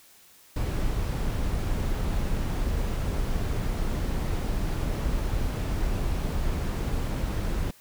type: noise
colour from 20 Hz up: brown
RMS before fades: -27 dBFS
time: 0.56-7.71 s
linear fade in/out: 5 ms
effects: white hiss -55 dBFS RMS until 7.8 s